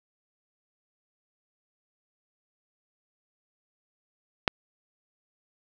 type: click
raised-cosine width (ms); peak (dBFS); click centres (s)
0.3; -4; 4.478
effects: none